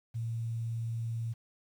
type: tone with quantisation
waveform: sine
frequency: 114.8 Hz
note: A#2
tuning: 26 cents flat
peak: -32 dBFS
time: 0.14-1.34 s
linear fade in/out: 20 ms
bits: 10
effects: none